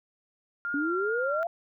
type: tone with vibrato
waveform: sine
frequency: 1397 Hz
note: F6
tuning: in tune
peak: -29 dBFS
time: 0.65-1.43 s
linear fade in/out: 0 ms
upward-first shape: triangle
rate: 2.5 Hz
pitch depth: 37 cents each way
type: exponential sweep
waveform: sine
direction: up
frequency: 277.2 to 698.5 Hz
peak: -27 dBFS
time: 0.74-1.47 s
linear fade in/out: 2 ms
effects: none